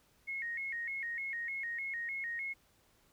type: tone with vibrato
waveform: sine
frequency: 2013 Hz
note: B6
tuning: 33 cents sharp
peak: -36 dBFS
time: 0.27-2.54 s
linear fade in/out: 20 ms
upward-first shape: square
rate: 3.3 Hz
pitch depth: 130 cents each way
effects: pink hiss -69 dBFS RMS until 3.12 s